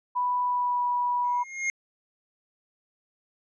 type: tone with pitch glide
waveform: sine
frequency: 987.8 to 976.5 Hz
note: B5 to B5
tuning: 0 to -20 cents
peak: -23 dBFS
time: 0.15-1.44 s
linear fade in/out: 20 ms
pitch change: -20 cents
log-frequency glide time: 0.42-0.85 s
type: tone with exponential growth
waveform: square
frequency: 2137 Hz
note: C7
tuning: 36 cents sharp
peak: -23 dBFS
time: 1.24-1.7 s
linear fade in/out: 1 ms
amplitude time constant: 100 ms
effects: resampled to 16000 Hz